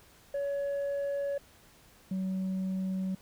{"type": "tone pair in turn", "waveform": "sine", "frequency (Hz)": [563, 188.59], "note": ["C#5", "F#3"], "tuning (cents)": [27, 33], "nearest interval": "octave + perfect fifth", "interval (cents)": 1894, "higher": "first", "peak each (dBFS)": -27, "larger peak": "neither", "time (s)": [[0.34, 1.38], [2.11, 3.15]], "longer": "neither", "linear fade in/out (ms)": 5, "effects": ["tanh soft clip ceiling -29 dBFS", "pink hiss -59 dBFS RMS until 3.21 s"]}